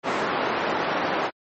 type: band-pass noise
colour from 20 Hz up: white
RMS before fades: -25 dBFS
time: 0.03-1.31 s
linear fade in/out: 50 ms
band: 230 to 1200 Hz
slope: 12 dB/octave
effects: MP3 32 kbps